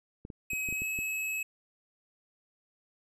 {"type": "clicks", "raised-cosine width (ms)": 3, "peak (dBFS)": -29, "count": 7, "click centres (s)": [0.251, 0.302, 0.533, 0.688, 0.726, 0.82, 0.989]}
{"type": "tone with pitch glide", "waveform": "square", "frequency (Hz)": [2545, 2576], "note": ["D#7", "E7"], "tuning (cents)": [39, -41], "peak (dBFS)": -32, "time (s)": [0.5, 1.43], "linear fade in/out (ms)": 5, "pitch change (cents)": 20, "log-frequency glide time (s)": [0.72, 0.85]}
{"effects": []}